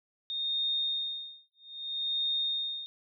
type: tone with tremolo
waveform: sine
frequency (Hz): 3679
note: A#7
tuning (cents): -24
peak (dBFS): -27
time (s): 0.3-2.86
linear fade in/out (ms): 0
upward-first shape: sine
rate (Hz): 0.62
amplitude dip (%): 100
effects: none